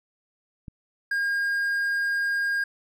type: click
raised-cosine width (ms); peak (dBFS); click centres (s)
5; -26; 0.682
type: tone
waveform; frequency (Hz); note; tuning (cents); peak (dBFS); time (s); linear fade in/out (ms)
triangle; 1619; G#6; -45; -21; 1.11-2.64; 5
effects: none